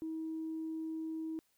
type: tone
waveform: sine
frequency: 320 Hz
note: D#4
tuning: 49 cents sharp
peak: -36 dBFS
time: 0.02-1.39 s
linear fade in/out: 0 ms
effects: tanh soft clip ceiling -32 dBFS + white hiss -75 dBFS RMS until 1.57 s